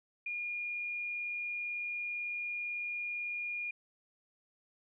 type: tone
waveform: sine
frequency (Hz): 2426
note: D#7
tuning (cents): -44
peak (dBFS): -35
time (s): 0.26-3.71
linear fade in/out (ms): 5
effects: none